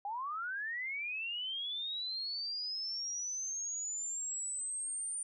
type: linear sweep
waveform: sine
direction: up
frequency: 784 to 9110 Hz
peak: -36 dBFS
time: 0.05-5.23 s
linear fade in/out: 2 ms
effects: none